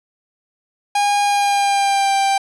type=tone with pitch glide; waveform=45% pulse; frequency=815 to 787.2 Hz; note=G#5 to G5; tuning=-33 to +7 cents; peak=-14 dBFS; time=0.95-2.38 s; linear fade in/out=5 ms; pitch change=-60 cents; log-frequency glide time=1.23-2.14 s; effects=resampled to 24000 Hz + 8-bit